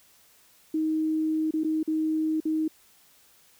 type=tone with dropouts; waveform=sine; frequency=314.2 Hz; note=D#4; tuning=17 cents sharp; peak=-23 dBFS; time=0.74-2.68 s; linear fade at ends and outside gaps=5 ms; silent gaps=1.509-1.537 / 1.636-1.645 / 1.831-1.876 / 2.403-2.453 s; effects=white hiss -59 dBFS RMS until 3.59 s